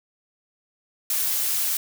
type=noise; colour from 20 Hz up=blue; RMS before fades=-24 dBFS; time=1.1-1.77 s; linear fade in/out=2 ms; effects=none